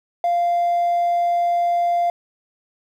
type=tone; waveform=triangle; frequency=695 Hz; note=F5; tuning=9 cents flat; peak=-13 dBFS; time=0.24-2.1 s; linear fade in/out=2 ms; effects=tanh soft clip ceiling -12 dBFS + 9-bit